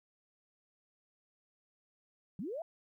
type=linear sweep; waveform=sine; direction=up; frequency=155.56 to 697 Hz; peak=-37 dBFS; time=2.39-2.62 s; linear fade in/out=2 ms; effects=13-bit